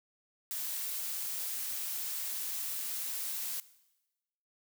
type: noise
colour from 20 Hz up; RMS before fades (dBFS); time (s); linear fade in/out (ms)
blue; -37; 0.51-3.6; 0
effects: noise-tail reverb RT60 1.0 s tail -18 dB re dry